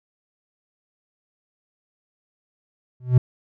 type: tone with exponential growth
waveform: triangle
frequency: 125.5 Hz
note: B2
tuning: 28 cents sharp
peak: -5 dBFS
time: 3-3.18 s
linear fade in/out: 5 ms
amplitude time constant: 38 ms
effects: none